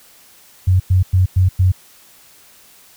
sine tone bursts, 92.5 Hz, F#2, in tune, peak -9 dBFS, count 5, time 0.67-1.72 s, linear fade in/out 10 ms, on 130 ms, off 100 ms, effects white hiss -47 dBFS RMS until 2.96 s

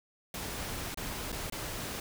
pink noise with dropouts, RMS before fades -38 dBFS, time 0.34-2 s, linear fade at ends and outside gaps 2 ms, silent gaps 0.945-0.973 / 1.319-1.326 / 1.499-1.523 s, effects none

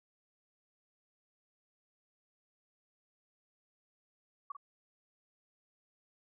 sine tone with echo, 1132 Hz, C#6, 36 cents sharp, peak -37 dBFS, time 4.5-4.52 s, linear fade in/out 5 ms, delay 48 ms, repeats 1, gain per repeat -8 dB, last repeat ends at 4.568 s, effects none

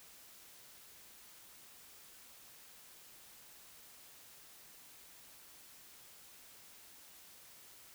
silence, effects white hiss -58 dBFS RMS until 7.94 s

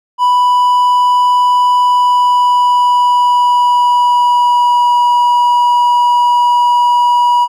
triangle tone with pitch glide, 987.8 to 969.7 Hz, B5 to B5, 0 to -32 cents, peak -5 dBFS, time 0.18-7.48 s, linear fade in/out 50 ms, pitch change -32 cents, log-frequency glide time 1.79-4.96 s, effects none

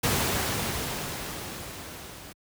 pink noise with level ramp, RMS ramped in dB -24 to -44 dBFS, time 0.03-2.33 s, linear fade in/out 10 ms, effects high-pass 60 Hz 12 dB/octave

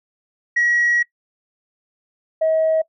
sine tone pair in turn, 1912 / 638.1 Hz, A#6 / D#5, +43 / +44 cents, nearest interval octave + perfect fifth, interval 1899 cents, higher first, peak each -13 / -13 dBFS, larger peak neither, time 0.56-1.03 / 2.41-2.82 s, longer first, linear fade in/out 10 ms, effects noise-tail reverb RT60 0.1 s tail -22 dB re dry + tanh soft clip ceiling -11 dBFS

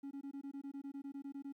triangle tone bursts, 277.7 Hz, C#4, 3 cents sharp, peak -40 dBFS, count 15, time 0.03-1.525 s, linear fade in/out 10 ms, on 81 ms, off 20 ms, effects tanh soft clip ceiling -36 dBFS + 13-bit

